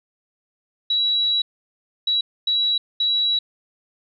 sine tone bursts at uneven times, 3902 Hz, B7, 22 cents flat, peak -17 dBFS, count 4, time 0.9-1.42 / 2.07-2.21 / 2.47-2.78 / 3-3.39 s, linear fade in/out 5 ms, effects none

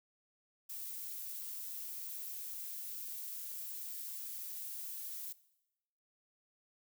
violet noise, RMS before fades -44 dBFS, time 0.69-5.33 s, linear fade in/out 10 ms, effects noise-tail reverb RT60 0.9 s tail -19 dB re dry

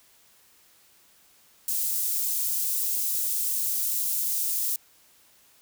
white high-pass noise, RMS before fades -27 dBFS, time 1.68-4.76 s, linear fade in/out 2 ms, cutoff 8200 Hz, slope 12 dB/octave, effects white hiss -59 dBFS RMS until 5.61 s

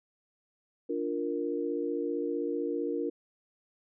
sine chord, Bb major, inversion first, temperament equal, 293.7 / 349.2 / 466.2 Hz, D4 / F4 / Bb4, 0 / 0 / 0 cents, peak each -34 / -34 / -33 dBFS, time 0.89-3.1 s, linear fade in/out 10 ms, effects none

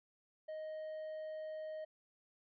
triangle tone, 624 Hz, D#5, 5 cents sharp, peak -40 dBFS, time 0.48-1.85 s, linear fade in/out 10 ms, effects resampled to 11025 Hz

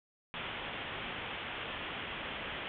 white low-pass noise, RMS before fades -41 dBFS, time 0.34-2.68 s, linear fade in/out 0 ms, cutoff 3400 Hz, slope 96 dB/octave, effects none

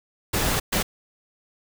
pink noise bursts at uneven times, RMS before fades -23 dBFS, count 2, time 0.33-0.6 / 0.72-0.83 s, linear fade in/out 10 ms, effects none

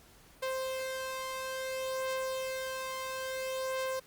sawtooth beating tone pair, 523.3 / 523.89 Hz, C5 / C5, 0 / +2 cents, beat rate 0.59 Hz, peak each -31 / -38 dBFS, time 0.42-4 s, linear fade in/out 10 ms, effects pink hiss -59 dBFS RMS until 4.06 s + Opus 48 kbps

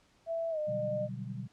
sine tone with pitch glide, 662 to 607.1 Hz, E5 to D#5, +7 to -43 cents, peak -31 dBFS, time 0.26-1.09 s, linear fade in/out 50 ms, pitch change -150 cents, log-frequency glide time 0.5-0.59 s
sine chord, G major seventh, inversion first, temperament equal, 123.47 / 146.83 / 185 / 196 Hz, B2 / D3 / F#3 / G3, 0 / 0 / 0 / 0 cents, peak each -40 / -44 / -44 / -43 dBFS, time 0.67-1.48 s, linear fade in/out 20 ms
effects pink hiss -67 dBFS RMS until 1.52 s + low-pass 7000 Hz 12 dB/octave

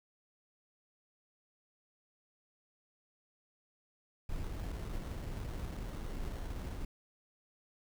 brown noise with sample-and-hold, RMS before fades -40 dBFS, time 4.29-6.85 s, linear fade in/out 5 ms, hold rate 2450 Hz, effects none

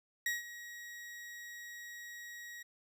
40% pulse tone with ADSR envelope, 1900 Hz, A#6, 33 cents sharp, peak -30 dBFS, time 0.26-2.63 s, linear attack 3 ms, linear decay 160 ms, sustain -15 dB, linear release 9 ms, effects none

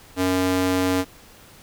square tone with high-pass filter, 92.5 Hz, F#2, in tune, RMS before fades -21 dBFS, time 0.16-1.05 s, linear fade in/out 50 ms, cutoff 250 Hz, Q 1.3, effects pink hiss -48 dBFS RMS until 1.62 s

